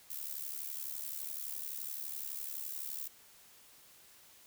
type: noise with amplitude modulation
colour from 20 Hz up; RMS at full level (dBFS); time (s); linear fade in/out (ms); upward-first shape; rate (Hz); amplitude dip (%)
violet; -38; 0.1-3.08; 5; sine; 71.8; 80
effects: white hiss -60 dBFS RMS until 4.46 s